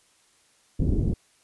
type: low-pass noise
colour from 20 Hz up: pink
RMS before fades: -23 dBFS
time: 0.79-1.14 s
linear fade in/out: 10 ms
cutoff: 330 Hz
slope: 24 dB/octave
effects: white hiss -62 dBFS RMS until 1.43 s + resampled to 24000 Hz